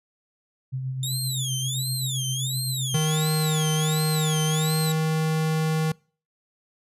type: tone with tremolo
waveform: sine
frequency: 130.81 Hz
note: C3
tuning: in tune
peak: -25 dBFS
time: 0.72-2.98 s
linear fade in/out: 20 ms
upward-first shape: sine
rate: 7.7 Hz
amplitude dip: 35%
type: tone with vibrato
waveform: 20% pulse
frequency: 3606 Hz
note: A7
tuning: 42 cents sharp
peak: -22 dBFS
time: 1.03-4.92 s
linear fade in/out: 2 ms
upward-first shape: sine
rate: 1.4 Hz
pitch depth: 260 cents each way
type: tone with pitch glide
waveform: square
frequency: 155.56 to 157.91 Hz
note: D#3 to D#3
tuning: 0 to +26 cents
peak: -22 dBFS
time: 2.94-5.92 s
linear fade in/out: 5 ms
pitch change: +26 cents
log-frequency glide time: 4.43-4.94 s
effects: noise-tail reverb RT60 0.4 s tail -25 dB re dry + resampled to 32000 Hz